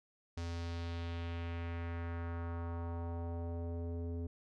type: tone with low-pass filter sweep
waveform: square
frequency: 84.8 Hz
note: E2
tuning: 50 cents sharp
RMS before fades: -40 dBFS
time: 0.37-4.27 s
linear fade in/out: 5 ms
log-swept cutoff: 5900 to 380 Hz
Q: 1.7
effects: none